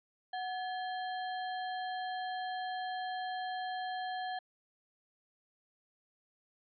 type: tone with sample-and-hold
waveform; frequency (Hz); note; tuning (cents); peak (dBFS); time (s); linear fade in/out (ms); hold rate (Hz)
sine; 740; F#5; 0; -35; 0.33-4.39; 5; 2450
effects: resampled to 11025 Hz